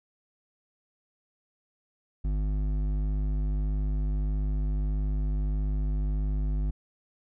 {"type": "tone with hard clipping", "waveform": "sine", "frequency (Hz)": 50.8, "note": "G#1", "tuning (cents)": -38, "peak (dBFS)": -27, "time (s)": [2.24, 6.71], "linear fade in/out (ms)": 10, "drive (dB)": 10, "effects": []}